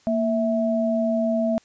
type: tone pair together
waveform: sine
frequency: 231.5 / 654.8 Hz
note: A#3 / E5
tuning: -12 / -12 cents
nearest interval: octave + tritone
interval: 1800 cents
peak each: -22 dBFS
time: 0.07-1.58 s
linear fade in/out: 0 ms
effects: white hiss -58 dBFS RMS until 1.64 s + resampled to 16000 Hz